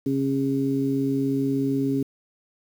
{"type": "harmonic tone", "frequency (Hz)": 136.4, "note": "C#3", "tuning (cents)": -28, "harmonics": [1, 2, 3], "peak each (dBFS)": [-29, -22, -29], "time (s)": [0.06, 2.03], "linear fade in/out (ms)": 5, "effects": ["8-bit"]}